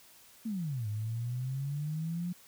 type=exponential two-way sweep; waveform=sine; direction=down then up; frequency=234 to 103.83 to 180.1 Hz; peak=-32 dBFS; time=0.45-2.33 s; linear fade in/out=10 ms; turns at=0.88 s; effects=white hiss -58 dBFS RMS until 2.47 s